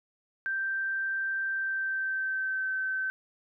sine tone with pitch glide, 1568 to 1538.4 Hz, G6 to G6, 0 to -33 cents, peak -28 dBFS, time 0.46-3.1 s, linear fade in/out 0 ms, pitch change -33 cents, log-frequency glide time 1.51-2.72 s, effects none

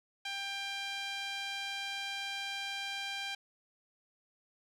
sawtooth tone with band-pass filter, 793 Hz, G5, 20 cents sharp, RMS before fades -39 dBFS, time 0.25-3.35 s, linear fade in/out 5 ms, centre 3100 Hz, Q 1.5, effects none

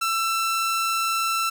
sawtooth tone, 1337 Hz, E6, 24 cents sharp, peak -18 dBFS, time 0.01-1.5 s, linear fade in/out 10 ms, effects none

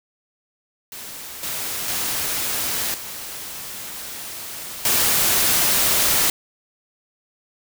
white noise with level steps, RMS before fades -35 / -27 / -24 / -33 / -18 dBFS, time 0.92-6.3 s, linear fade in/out 2 ms, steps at 1.43 / 1.88 / 2.94 / 4.85 s, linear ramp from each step 2 ms, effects none

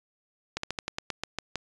slowing click train, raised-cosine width 0.2 ms, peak -13 dBFS, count 10, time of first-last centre 0.57-1.557 s, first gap 64 ms, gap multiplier 1.13, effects resampled to 22050 Hz

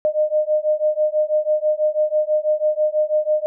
sine beating tone pair, 608 / 614.1 Hz, D#5 / D#5, -40 / -23 cents, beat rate 6.1 Hz, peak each -19 dBFS, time 0.05-3.46 s, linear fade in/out 0 ms, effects none

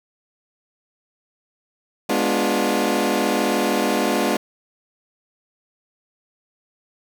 20% pulse chord, G# diminished seventh, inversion none, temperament equal with one note detuned, 207.7 / 246.9 / 293.7 / 353.7 Hz, G#3 / B3 / D4 / F4, 0 / 0 / 0 / +22 cents, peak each -19 dBFS, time 2.09-4.37 s, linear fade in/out 5 ms, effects none

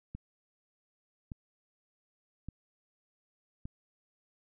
click train, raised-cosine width 5 ms, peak -28 dBFS, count 4, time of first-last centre 0.15-3.655 s, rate 0.856 Hz, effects none

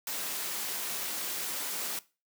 white noise, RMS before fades -35 dBFS, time 0.07-1.99 s, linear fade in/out 2 ms, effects noise-tail reverb RT60 0.3 s tail -19 dB re dry + high-pass 200 Hz 12 dB/octave

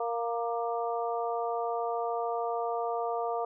harmonic tone with a mistuned harmonic, 233.1 Hz, A#3, in tune, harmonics 2 / 3 / 4 / 5, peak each -33 / -32 / -38 / -38 dBFS, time 0-3.45 s, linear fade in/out 5 ms, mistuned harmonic 5, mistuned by +26 cents, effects none

